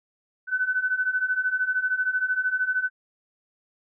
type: beating tone pair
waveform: sine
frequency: 1500 / 1513 Hz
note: F#6 / F#6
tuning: +23 / +38 cents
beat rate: 13 Hz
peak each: -27 / -24 dBFS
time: 0.47-2.9 s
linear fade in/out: 50 ms
effects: none